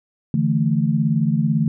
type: chord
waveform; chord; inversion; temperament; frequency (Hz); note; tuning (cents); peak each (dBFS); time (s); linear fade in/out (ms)
sine; D suspended second; none; equal with one note detuned; 146.83 / 164.81 / 220.8; D3 / E3 / A3; 0 / 0 / +6; -20; 0.34-1.68; 2
effects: none